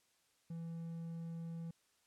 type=tone; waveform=triangle; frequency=166.2 Hz; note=E3; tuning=15 cents sharp; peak=-40 dBFS; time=0.5-1.71 s; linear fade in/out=5 ms; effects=white hiss -75 dBFS RMS until 2.06 s + low-pass 10000 Hz 12 dB/octave